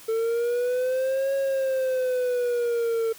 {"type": "linear two-way sweep", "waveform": "triangle", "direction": "up then down", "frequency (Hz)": [444.8, 549, 448.9], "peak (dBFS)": -20, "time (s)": [0.08, 3.13], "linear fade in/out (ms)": 10, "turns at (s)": 1.34, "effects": ["white hiss -47 dBFS RMS until 3.18 s"]}